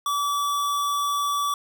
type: tone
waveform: square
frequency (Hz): 1151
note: D6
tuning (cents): -35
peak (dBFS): -23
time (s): 0.06-1.54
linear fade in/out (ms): 2
effects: none